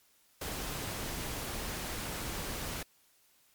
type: noise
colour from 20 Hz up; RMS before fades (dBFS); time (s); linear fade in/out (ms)
pink; -38; 0.41-2.83; 5
effects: white hiss -67 dBFS RMS until 3.54 s + MP3 96 kbps